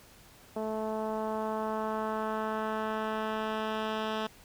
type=tone with low-pass filter sweep; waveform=10% pulse; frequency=217.9 Hz; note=A3; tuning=17 cents flat; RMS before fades=-33 dBFS; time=0.56-4.27 s; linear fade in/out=5 ms; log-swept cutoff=660 to 3500 Hz; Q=1.2; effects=pink hiss -56 dBFS RMS until 4.44 s